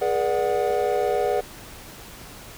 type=chord; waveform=triangle; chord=G# half-diminished seventh; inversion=none; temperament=equal with one note detuned; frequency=415.3 / 482.6 / 587.3 / 740 Hz; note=G#4 / B4 / D5 / F#5; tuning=0 / -40 / 0 / 0 cents; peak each=-23 / -23 / -25 / -24 dBFS; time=0.01-1.41 s; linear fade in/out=10 ms; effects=pink hiss -42 dBFS RMS until 2.57 s